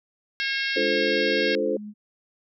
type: harmonic tone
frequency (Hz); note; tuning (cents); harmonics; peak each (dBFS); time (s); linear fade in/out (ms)
542; C#5; -39; 3 / 4 / 5 / 6 / 7 / 8 / 9 / 10; -28 / -30 / -32 / -34 / -35 / -36 / -37 / -38; 0.4-1.55; 0
type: tone with vibrato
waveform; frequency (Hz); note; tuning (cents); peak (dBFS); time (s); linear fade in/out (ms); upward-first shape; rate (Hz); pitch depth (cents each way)
sine; 209.6; G#3; +16; -34; 0.76-1.94; 50; sine; 19; 9
type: chord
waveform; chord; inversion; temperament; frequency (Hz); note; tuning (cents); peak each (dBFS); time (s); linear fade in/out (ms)
sine; D minor seventh; none; equal; 293.7 / 349.2 / 440 / 523.3; D4 / F4 / A4 / C5; 0 / 0 / 0 / 0; -30 / -29 / -26 / -26; 0.76-1.77; 5
effects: none